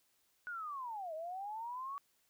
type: linear two-way sweep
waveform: sine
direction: down then up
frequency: 1480 to 616 to 1139 Hz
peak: -40 dBFS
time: 0.47-1.98 s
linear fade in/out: 0 ms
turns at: 1.14 s
effects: white hiss -75 dBFS RMS until 2.29 s